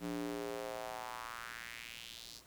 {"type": "tone with high-pass filter sweep", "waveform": "square", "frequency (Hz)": 58.3, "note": "A#1", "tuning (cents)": 1, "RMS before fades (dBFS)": -44, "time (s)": [0, 2.42], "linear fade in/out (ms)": 50, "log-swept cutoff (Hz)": [220, 4900], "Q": 2.7, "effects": ["pink hiss -61 dBFS RMS until 2.46 s"]}